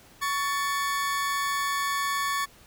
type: tone pair together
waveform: 40% pulse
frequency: 1118.5 / 1760 Hz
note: C#6 / A6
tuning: +15 / 0 cents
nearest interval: minor sixth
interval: 785 cents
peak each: -26 / -30 dBFS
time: 0.21-2.46 s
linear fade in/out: 20 ms
effects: pink hiss -54 dBFS RMS until 2.66 s